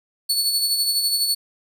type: tone with tremolo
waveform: sawtooth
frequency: 4433 Hz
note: C#8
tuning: 1 cent flat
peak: -14 dBFS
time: 0.29-1.35 s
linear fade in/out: 10 ms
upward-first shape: sine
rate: 12 Hz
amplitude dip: 45%
effects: none